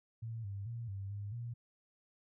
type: tone with pitch steps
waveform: sine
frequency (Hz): 113.8 / 99.4 / 116.9 / 98 / 101.8 / 118.4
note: A#2 / G2 / A#2 / G2 / G#2 / A#2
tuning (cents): -41 / +25 / +5 / 0 / -34 / +27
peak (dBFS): -39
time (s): 0.22-1.54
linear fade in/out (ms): 10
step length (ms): 220
effects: none